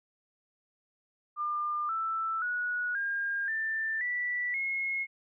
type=tone with pitch steps; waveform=sine; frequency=1201 / 1324.9 / 1461.6 / 1612.4 / 1778.8 / 1962.3 / 2165 Hz; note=D6 / E6 / F#6 / G6 / A6 / B6 / C#7; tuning=+38 / +8 / -22 / +48 / +18 / -12 / -41 cents; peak=-29 dBFS; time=1.36-5.07 s; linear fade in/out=50 ms; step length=530 ms; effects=none